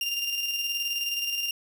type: tone with tremolo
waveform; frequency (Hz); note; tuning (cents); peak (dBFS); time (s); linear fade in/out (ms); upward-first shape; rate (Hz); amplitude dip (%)
30% pulse; 2794; F7; 0; -23; 0.01-1.51; 2; square; 19; 35
effects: none